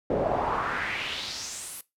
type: noise with band-pass filter sweep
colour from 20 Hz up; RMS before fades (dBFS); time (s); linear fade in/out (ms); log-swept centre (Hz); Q
brown; -30; 0.1-1.81; 2; 440 to 12000; 3
effects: noise-tail reverb RT60 0.2 s tail -19 dB re dry